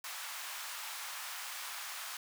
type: high-pass noise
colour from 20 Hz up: pink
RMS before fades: -43 dBFS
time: 0.04-2.17 s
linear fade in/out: 2 ms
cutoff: 910 Hz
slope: 24 dB/octave
effects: none